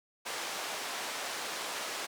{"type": "band-pass noise", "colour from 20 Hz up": "pink", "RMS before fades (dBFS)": -38, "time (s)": [0.25, 2.07], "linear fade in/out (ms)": 20, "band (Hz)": [580, 8700], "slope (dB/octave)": 12, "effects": []}